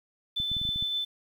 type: tone with tremolo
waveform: sine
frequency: 3520 Hz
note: A7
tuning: in tune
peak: -26 dBFS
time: 0.36-1.05 s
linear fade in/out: 10 ms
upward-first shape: triangle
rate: 7 Hz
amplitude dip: 30%
type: clicks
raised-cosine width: 5 ms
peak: -27 dBFS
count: 8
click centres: 0.401 / 0.516 / 0.567 / 0.615 / 0.652 / 0.69 / 0.76 / 0.825 s
effects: 9-bit